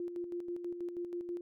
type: tone with tremolo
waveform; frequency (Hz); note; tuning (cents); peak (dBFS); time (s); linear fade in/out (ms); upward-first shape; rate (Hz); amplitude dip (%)
sine; 349.2; F4; 0; -35; 0-1.41; 2; square; 6.2; 50
effects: none